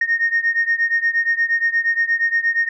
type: beating tone pair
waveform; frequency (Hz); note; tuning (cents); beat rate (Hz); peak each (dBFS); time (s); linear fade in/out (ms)
sine; 1846 / 1854.5; A#6 / A#6; -17 / -9; 8.5; -17 / -19; 0.01-2.69; 5
effects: tanh soft clip ceiling -9 dBFS